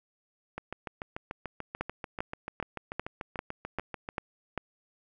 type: two click trains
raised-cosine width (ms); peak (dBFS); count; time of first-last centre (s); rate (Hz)
0.5; -16 / -21; 8 / 25; 1.81-4.577 / 0.58-4.089; 2.53 / 6.84
effects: none